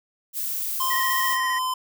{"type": "noise", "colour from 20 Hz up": "violet", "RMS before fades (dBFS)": -28, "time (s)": [0.33, 1.38], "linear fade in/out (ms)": 50}
{"type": "tone with pitch glide", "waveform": "square", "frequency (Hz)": [1045, 1025.3], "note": ["C6", "C6"], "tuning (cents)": [-2, -35], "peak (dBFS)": -24, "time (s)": [0.8, 1.74], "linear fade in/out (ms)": 5, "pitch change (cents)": -33, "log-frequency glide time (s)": [1.23, 1.51]}
{"type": "tone with vibrato", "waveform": "triangle", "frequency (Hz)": 1896, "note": "A#6", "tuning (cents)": 29, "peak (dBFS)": -24, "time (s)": [0.9, 1.59], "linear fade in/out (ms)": 10, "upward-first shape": "square", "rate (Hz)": 15, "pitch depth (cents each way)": 29}
{"effects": []}